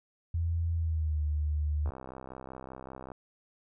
sine tone with pitch glide, 83.6 to 74.91 Hz, E2 to D2, +25 to +35 cents, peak -27 dBFS, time 0.34-1.9 s, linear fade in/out 5 ms, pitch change -190 cents, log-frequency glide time 0.74-1.23 s
click train, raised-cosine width 1 ms, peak -29 dBFS, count 83, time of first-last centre 1.86-3.118 s, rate 65.2 Hz
effects none

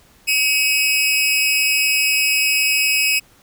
sawtooth tone with amplitude modulation, 2552 Hz, D#7, 43 cents sharp, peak -8 dBFS, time 0.27-3.2 s, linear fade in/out 20 ms, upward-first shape sine, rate 279 Hz, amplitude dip 75%, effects pink hiss -52 dBFS RMS until 3.42 s

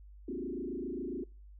sine tone with frequency modulation, 311.1 Hz, D#4, in tune, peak -35 dBFS, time 0.28-1.24 s, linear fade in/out 5 ms, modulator 27.3 Hz, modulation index 2.8, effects noise-tail reverb RT60 0.4 s tail -26 dB re dry + added 50 Hz sine -50 dBFS peak until 1.59 s

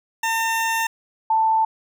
20% pulse / sine tone pair in turn, 905 / 885.9 Hz, A5 / A5, +48 / +12 cents, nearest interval unison, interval 36 cents, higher first, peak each -15 dBFS, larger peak neither, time 0.23-0.87 / 1.3-1.65 s, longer first, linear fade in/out 5 ms, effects none

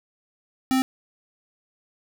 square tone, 261.4 Hz, C4, 1 cent flat, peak -19 dBFS, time 0.71-0.82 s, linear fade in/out 0 ms, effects none

